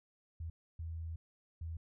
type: tone bursts at uneven times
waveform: sine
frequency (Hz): 81.9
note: E2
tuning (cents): -11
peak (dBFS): -39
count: 3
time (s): 0.4-0.5 / 0.79-1.16 / 1.61-1.77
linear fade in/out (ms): 5
effects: none